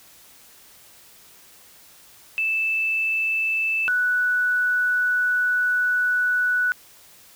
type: tone pair in turn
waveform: sine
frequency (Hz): 2637 / 1480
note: E7 / F#6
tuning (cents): 0 / 0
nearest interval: minor seventh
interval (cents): 1000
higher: first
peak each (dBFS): -20 / -18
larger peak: second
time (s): 2.38-3.88 / 3.88-6.72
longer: second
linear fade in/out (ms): 0
effects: white hiss -50 dBFS RMS until 7.35 s